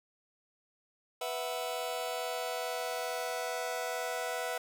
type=chord; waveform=sawtooth; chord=B suspended fourth; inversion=none; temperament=just; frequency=493.9 / 658.5 / 740.8 Hz; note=B4 / E5 / F#5; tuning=0 / -2 / +2 cents; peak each=-34 / -34 / -35 dBFS; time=1.21-4.58 s; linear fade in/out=5 ms; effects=none